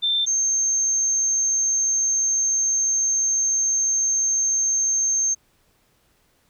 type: tone pair in turn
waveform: sine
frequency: 3568 / 6357 Hz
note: A7 / G8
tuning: +23 / +23 cents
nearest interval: minor seventh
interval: 1000 cents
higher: second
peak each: -18 dBFS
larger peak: neither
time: 0.02-0.26 / 0.26-5.35 s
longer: second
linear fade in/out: 20 ms
effects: pink hiss -63 dBFS RMS until 6.49 s